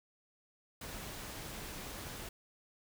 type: noise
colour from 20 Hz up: pink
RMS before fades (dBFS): -45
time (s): 0.81-2.29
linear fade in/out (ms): 5
effects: none